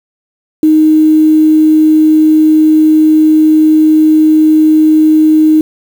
sine tone with quantisation, 311.1 Hz, D#4, in tune, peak -3 dBFS, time 0.63-5.61 s, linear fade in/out 2 ms, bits 5, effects none

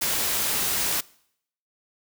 white noise, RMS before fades -25 dBFS, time 0.01-1.01 s, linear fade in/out 10 ms, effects noise-tail reverb RT60 0.7 s tail -23 dB re dry

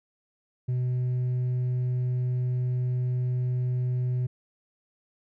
triangle tone with hard clipping, 125.3 Hz, B2, 25 cents sharp, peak -23 dBFS, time 0.68-4.27 s, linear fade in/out 10 ms, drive 1 dB, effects none

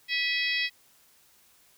harmonic tone with a mistuned harmonic, 656 Hz, E5, 9 cents flat, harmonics 3 / 4 / 5 / 6 / 7 / 8, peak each -29 / -31 / -33 / -35 / -36 / -37 dBFS, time 0.08-0.7 s, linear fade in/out 50 ms, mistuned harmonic 4, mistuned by -63 cents, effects white hiss -61 dBFS RMS until 1.77 s

